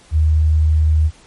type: tone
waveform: sine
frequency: 77.78 Hz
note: D#2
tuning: in tune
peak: -10 dBFS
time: 0.11-1.11 s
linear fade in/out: 50 ms
effects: pink hiss -47 dBFS RMS until 1.26 s + MP3 48 kbps